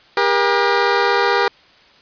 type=tone pair together; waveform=15% pulse; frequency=401.1 / 477 Hz; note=G4 / A#4; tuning=+40 / +40 cents; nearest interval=minor third; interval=300 cents; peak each=-10 dBFS; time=0.17-1.48 s; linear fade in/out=2 ms; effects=white hiss -49 dBFS RMS until 2.01 s + resampled to 11025 Hz